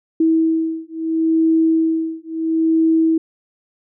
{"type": "beating tone pair", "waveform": "sine", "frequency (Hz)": [323.1, 323.84], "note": ["E4", "E4"], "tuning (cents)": [-35, -31], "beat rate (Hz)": 0.74, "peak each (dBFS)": -17, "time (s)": [0.2, 3.18], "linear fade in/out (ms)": 5, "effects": []}